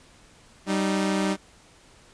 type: tone pair together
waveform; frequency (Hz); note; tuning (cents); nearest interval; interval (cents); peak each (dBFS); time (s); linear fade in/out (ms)
sawtooth; 193.65 / 307.4; G3 / D#4; -21 / -21; minor sixth; 800; -20 / -23; 0.66-1.37; 50
effects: pink hiss -54 dBFS RMS until 2.13 s + resampled to 22050 Hz